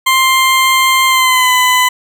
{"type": "tone with pitch glide", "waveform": "20% pulse", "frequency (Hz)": [1051, 1005.3], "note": ["C6", "B5"], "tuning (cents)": [7, 30], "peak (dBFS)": -3, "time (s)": [0.06, 1.89], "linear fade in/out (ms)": 10, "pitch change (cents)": -77, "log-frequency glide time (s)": [1.07, 1.52], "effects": []}